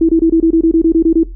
sine tone bursts, 327.7 Hz, E4, 10 cents flat, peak -6 dBFS, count 12, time 0.01-1.234 s, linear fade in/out 5 ms, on 80 ms, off 24 ms, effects noise-tail reverb RT60 0.2 s tail -17 dB re dry + added 43 Hz sine -25 dBFS peak until 1.35 s

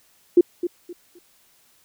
sine tone with echo, 349.8 Hz, F4, 3 cents sharp, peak -8 dBFS, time 0.37-0.41 s, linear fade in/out 5 ms, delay 260 ms, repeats 3, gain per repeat -12 dB, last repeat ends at 1.19 s, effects white hiss -59 dBFS RMS until 1.84 s

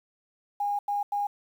sine tone bursts at uneven times, 816 Hz, G#5, 31 cents flat, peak -25 dBFS, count 3, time 0.6-0.79 / 0.88-1.03 / 1.12-1.27 s, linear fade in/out 5 ms, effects 9-bit

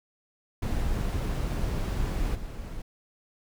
brown noise with level steps, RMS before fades -28 / -37 dBFS, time 0.62-2.82 s, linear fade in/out 5 ms, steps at 2.34 s, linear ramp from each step 20 ms, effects none

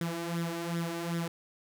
sawtooth tone with flanger, 168.9 Hz, E3, 42 cents sharp, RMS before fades -34 dBFS, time 0.01-1.28 s, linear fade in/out 2 ms, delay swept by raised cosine 0.55 to 3.35 ms, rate 2.6 Hz, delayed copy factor +0.65, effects none

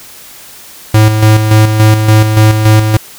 square tone with tremolo, 108.2 Hz, A2, 29 cents flat, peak -3 dBFS, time 0.94-2.97 s, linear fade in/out 5 ms, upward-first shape square, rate 3.5 Hz, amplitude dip 50%, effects white hiss -33 dBFS RMS until 3.18 s

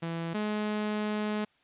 sawtooth tone pair in turn, 166.5 / 211.4 Hz, E3 / G#3, +18 / +31 cents, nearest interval major third, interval 413 cents, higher second, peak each -28 / -25 dBFS, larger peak second, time 0.02-0.34 / 0.34-1.45 s, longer second, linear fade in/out 10 ms, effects white hiss -67 dBFS RMS until 1.63 s + resampled to 8000 Hz

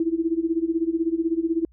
sine tone with tremolo, 329.6 Hz, E4, in tune, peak -17 dBFS, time 0-1.65 s, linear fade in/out 2 ms, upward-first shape sine, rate 16 Hz, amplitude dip 85%, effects added 60 Hz sine -52 dBFS peak until 1.72 s

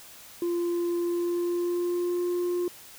sine tone with pitch glide, 345.9 to 353.2 Hz, F4 to F4, -17 to +20 cents, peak -22 dBFS, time 0.42-2.68 s, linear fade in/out 2 ms, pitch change +37 cents, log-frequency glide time 1.01-2.23 s, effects tanh soft clip ceiling -24 dBFS + white hiss -48 dBFS RMS until 2.98 s

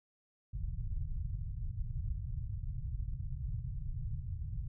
pink low-pass noise, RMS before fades -38 dBFS, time 0.53-4.68 s, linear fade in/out 5 ms, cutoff 140 Hz, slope 48 dB/octave, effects none

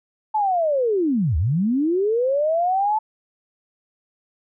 sine linear two-way sweep, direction down then up, 880 to 69.3 to 880 Hz, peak -17 dBFS, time 0.34-2.99 s, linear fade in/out 10 ms, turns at 1.37 s, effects none

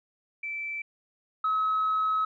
sine tone pair in turn, 2326 / 1283 Hz, D7 / E6, -17 / -47 cents, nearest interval minor seventh, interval 1030 cents, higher first, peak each -31 / -22 dBFS, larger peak second, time 0.43-0.82 / 1.44-2.25 s, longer second, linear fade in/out 5 ms, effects tanh soft clip ceiling -20 dBFS

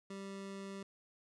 25% pulse tone, 196 Hz, G3, in tune, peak -40 dBFS, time 0.1-0.83 s, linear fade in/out 5 ms, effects resampled to 22050 Hz

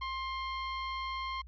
sawtooth tone, 1058 Hz, C6, 19 cents sharp, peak -31 dBFS, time 0.01-1.42 s, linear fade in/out 10 ms, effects added 60 Hz sine -47 dBFS peak until 1.47 s + resampled to 11025 Hz

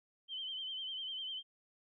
sine tone with vibrato, 3100 Hz, G7, 20 cents flat, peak -39 dBFS, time 0.28-1.43 s, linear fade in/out 50 ms, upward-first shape sine, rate 10 Hz, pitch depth 55 cents each way, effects none

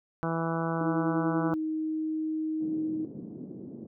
harmonic tone, 164.81 Hz, E3, in tune, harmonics 1 / 2 / 3 / 4 / 5 / 6 / 7 / 8 / 9, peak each -31 / -34 / -36 / -37 / -38 / -39 / -39 / -40 / -41 dBFS, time 0.23-1.54 s, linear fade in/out 0 ms
sine tone with pitch glide, 319.3 to 313.8 Hz, D#4 to D#4, +45 to +15 cents, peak -28 dBFS, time 0.81-3.05 s, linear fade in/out 2 ms, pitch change -30 cents, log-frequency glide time 1.38-1.56 s
pink band-pass noise, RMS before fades -42 dBFS, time 2.6-3.87 s, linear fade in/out 10 ms, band 170 to 360 Hz, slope 24 dB/octave
effects none

